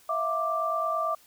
sine tone cluster, 651 / 700 / 1177 Hz, E5 / F5 / D6, -22 / +4 / +3 cents, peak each -30 / -35 / -27 dBFS, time 0.09-1.15 s, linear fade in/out 5 ms, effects white hiss -58 dBFS RMS until 1.26 s

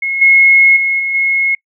sine tone with level steps, 2169 Hz, C#7, 38 cents flat, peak -14 / -4 / -11 / -14 / -10 dBFS, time 0.02-1.55 s, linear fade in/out 5 ms, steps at 0.21 / 0.76 / 0.99 / 1.14 s, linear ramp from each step 10 ms, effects noise-tail reverb RT60 0.1 s tail -24 dB re dry

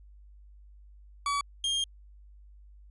40% pulse tone pair in turn, 1139 / 3216 Hz, C#6 / G7, +47 / +44 cents, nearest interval octave + tritone, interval 1797 cents, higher second, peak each -26 dBFS, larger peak neither, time 1.26-1.41 / 1.64-1.84 s, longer second, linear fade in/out 2 ms, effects added 50 Hz sine -50 dBFS peak until 2.9 s + resampled to 24000 Hz

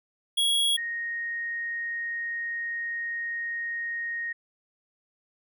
square / sine tone pair in turn, 3323 / 1865 Hz, G#7 / A#6, 0 / 0 cents, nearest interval minor seventh, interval 1000 cents, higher first, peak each -22 / -29 dBFS, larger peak first, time 0.37-0.77 / 0.77-4.33 s, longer second, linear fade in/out 10 ms, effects none

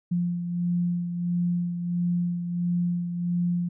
sine beating tone pair, 174.61 / 176.11 Hz, F3 / F3, 0 / +15 cents, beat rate 1.5 Hz, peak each -24 / -33 dBFS, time 0.11-3.69 s, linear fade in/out 10 ms, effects none

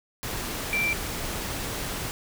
sine tone in noise, 2349 Hz, D7, in tune, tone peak -23 dBFS, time 0.73-0.93 s, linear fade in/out 0 ms, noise pink, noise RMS -32 dBFS, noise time 0.23-2.11 s, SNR +6 dB, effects none

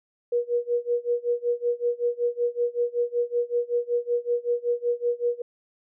sine tone with tremolo, 480.2 Hz, B4, 49 cents flat, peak -19 dBFS, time 0.32-5.42 s, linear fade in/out 5 ms, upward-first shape sine, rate 5.3 Hz, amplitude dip 95%, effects none

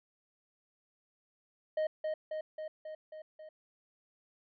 triangle tone with echo, 622 Hz, D#5, 1 cent flat, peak -27 dBFS, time 1.77-1.87 s, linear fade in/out 5 ms, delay 270 ms, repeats 6, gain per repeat -3 dB, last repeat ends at 3.49 s, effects resampled to 11025 Hz

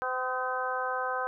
harmonic tone with a mistuned harmonic, 256 Hz, C4, 38 cents flat, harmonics 2 / 3 / 4 / 5 / 6, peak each -35 / -35 / -35 / -35 / -35 dBFS, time 0.02-1.27 s, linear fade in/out 0 ms, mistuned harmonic 5, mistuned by -24 cents, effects none

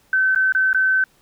sine tone with dropouts, 1532 Hz, G6, 40 cents flat, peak -14 dBFS, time 0.13-1.04 s, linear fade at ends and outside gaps 2 ms, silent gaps 0.349-0.359 / 0.523-0.549 / 0.731-0.746 s, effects pink hiss -58 dBFS RMS until 1.21 s

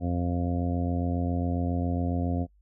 harmonic tone, 87.31 Hz, F2, in tune, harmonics 1 / 2 / 3 / 4 / 5 / 6 / 7 / 8, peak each -28 / -32 / -30 / -43 / -43 / -40 / -43 / -38 dBFS, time 0-2.47 s, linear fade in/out 50 ms, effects noise-tail reverb RT60 0.1 s tail -24 dB re dry + added 50 Hz sine -58 dBFS peak until 2.61 s

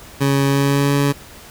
20% pulse tone with pitch glide, 138.59 to 141.67 Hz, C#3 to C#3, 0 to +38 cents, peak -9 dBFS, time 0.2-1.13 s, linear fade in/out 20 ms, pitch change +38 cents, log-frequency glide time 0.47-0.93 s, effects pink hiss -40 dBFS RMS until 1.5 s

